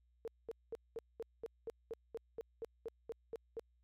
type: tone bursts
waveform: sine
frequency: 455.6 Hz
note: A#4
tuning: 40 cents flat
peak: -40 dBFS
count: 15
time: 0.25-3.595 s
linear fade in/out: 0 ms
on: 27 ms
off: 210 ms
effects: added 60 Hz sine -70 dBFS peak until 3.83 s